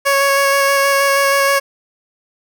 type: tone with vibrato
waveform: 15% pulse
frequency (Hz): 554.4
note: C#5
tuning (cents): 0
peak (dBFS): -5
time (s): 0.05-1.6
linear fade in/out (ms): 20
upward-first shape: square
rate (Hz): 6.3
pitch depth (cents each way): 9
effects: none